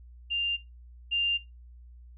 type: tone pair in turn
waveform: sine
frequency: 2794 / 2794 Hz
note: F7 / F7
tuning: 0 / 0 cents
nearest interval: unison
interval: 0 cents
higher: neither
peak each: -26 / -24 dBFS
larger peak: second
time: 0.3-0.57 / 1.11-1.38 s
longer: neither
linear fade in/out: 20 ms
effects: noise-tail reverb RT60 0.2 s tail -17 dB re dry + added 60 Hz sine -47 dBFS peak until 2.17 s